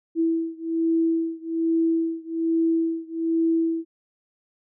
sine beating tone pair, 328 / 329.2 Hz, E4 / E4, -9 / -2 cents, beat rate 1.2 Hz, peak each -23 / -24 dBFS, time 0.15-3.85 s, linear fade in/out 50 ms, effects none

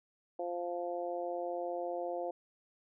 harmonic tone, 174.61 Hz, F3, in tune, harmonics 2 / 3 / 4 / 5, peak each -41 / -38 / -39 / -50 dBFS, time 0.39-2.31 s, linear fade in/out 5 ms, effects none

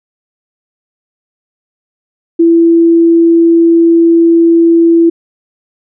sine tone, 334.2 Hz, E4, 24 cents sharp, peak -3 dBFS, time 2.39-5.1 s, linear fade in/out 10 ms, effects none

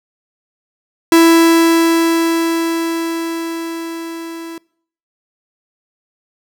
45% pulse tone with level ramp, 331.2 Hz, E4, 8 cents sharp, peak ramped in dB -5 to -27 dBFS, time 1.12-4.58 s, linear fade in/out 2 ms, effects noise-tail reverb RT60 0.6 s tail -25 dB re dry

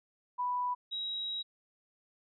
sine tone pair in turn, 987.8 / 3837 Hz, B5 / A#7, 0 / +49 cents, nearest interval octave + major seventh, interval 2349 cents, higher second, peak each -30 / -34 dBFS, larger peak first, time 0.38-0.75 / 0.91-1.43 s, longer second, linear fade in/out 20 ms, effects none

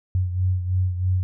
sine beating tone pair, 91.4 / 94.5 Hz, F#2 / F#2, -21 / +37 cents, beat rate 3.1 Hz, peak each -20 / -27 dBFS, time 0.15-1.23 s, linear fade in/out 0 ms, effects none

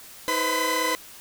sawtooth tone cluster, 318.8 / 495.3 / 525 / 1016 / 1994 Hz, D#4 / B4 / C5 / B5 / B6, +42 / +5 / +6 / +49 / +16 cents, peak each -28 / -25 / -30 / -22 / -26 dBFS, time 0.28-0.95 s, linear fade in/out 0 ms, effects white hiss -45 dBFS RMS until 1.2 s

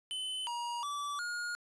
square tone with pitch steps, 3034 / 951 / 1156 / 1431 Hz, F#7 / A#5 / D6 / F6, +43 / +34 / -28 / +42 cents, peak -36 dBFS, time 0.11-1.55 s, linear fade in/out 0 ms, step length 360 ms, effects resampled to 22050 Hz + 11-bit

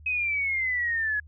sine exponential sweep, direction down, 2550 to 1677 Hz, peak -24 dBFS, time 0.06-1.2 s, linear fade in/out 5 ms, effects added 76 Hz sine -46 dBFS peak until 1.27 s

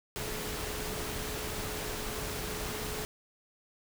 sine tone in noise, 426.3 Hz, G#4, 45 cents sharp, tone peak -43 dBFS, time 0.16-3.05 s, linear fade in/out 0 ms, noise pink, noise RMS -37 dBFS, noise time 0.16-3.05 s, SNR -9 dB, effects none

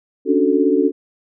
sine chord, D major seventh, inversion third, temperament equal with one note detuned, 277.2 / 293.7 / 368.5 / 440 Hz, C#4 / D4 / F#4 / A4, 0 / 0 / -7 / 0 cents, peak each -18 dBFS, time 0.25-0.92 s, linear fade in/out 50 ms, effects none

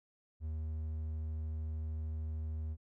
triangle tone, 78.3 Hz, D#2, 11 cents sharp, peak -34 dBFS, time 0.4-2.77 s, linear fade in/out 50 ms, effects none

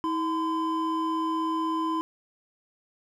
triangle tone pair together, 321.7 / 1021.3 Hz, E4 / C6, -42 / -42 cents, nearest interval octave + minor sixth, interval 2000 cents, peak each -26 / -26 dBFS, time 0.04-2.01 s, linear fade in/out 0 ms, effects none

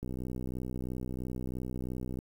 click train, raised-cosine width 3 ms, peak -25 dBFS, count 137, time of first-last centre 0.03-2.189 s, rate 63 Hz, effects 9-bit

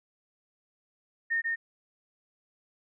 sine tone with echo, 1833 Hz, A#6, 30 cents flat, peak -25 dBFS, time 1.3-1.42 s, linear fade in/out 20 ms, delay 140 ms, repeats 1, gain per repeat -2 dB, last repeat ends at 1.56 s, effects none

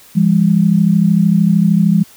sine tone pair together, 169.5 / 202.7 Hz, E3 / G#3, +49 / -42 cents, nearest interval minor third, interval 309 cents, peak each -11 dBFS, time 0.15-2.04 s, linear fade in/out 20 ms, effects white hiss -43 dBFS RMS until 2.16 s

